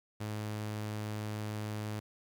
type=tone; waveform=sawtooth; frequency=106.4 Hz; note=G#2; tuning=42 cents sharp; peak=-32 dBFS; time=0.2-2 s; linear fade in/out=10 ms; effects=11-bit